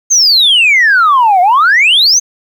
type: exponential two-way sweep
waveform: sine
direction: down then up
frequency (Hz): 6520 to 698 to 6520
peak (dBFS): -3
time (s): 0.1-2.2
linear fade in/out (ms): 20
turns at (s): 1.41
effects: tanh soft clip ceiling -2 dBFS + 7-bit